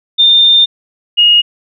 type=tone pair in turn; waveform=sine; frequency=3613 / 2868 Hz; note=A7 / F7; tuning=+45 / +45 cents; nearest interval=major third; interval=400 cents; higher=first; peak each=-4 dBFS; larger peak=neither; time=0.18-0.66 / 1.17-1.42 s; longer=first; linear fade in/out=20 ms; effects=none